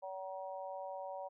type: harmonic tone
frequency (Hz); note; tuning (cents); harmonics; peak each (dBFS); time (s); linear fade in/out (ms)
189.6; F#3; +43; 3 / 4 / 5; -44 / -46 / -48; 0.02-1.29; 20
effects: none